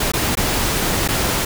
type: noise with dropouts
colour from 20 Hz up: pink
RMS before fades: -19 dBFS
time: 0-1.45 s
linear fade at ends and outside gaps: 5 ms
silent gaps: 0.119-0.135 / 0.353-0.371 / 1.078-1.086 s
effects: none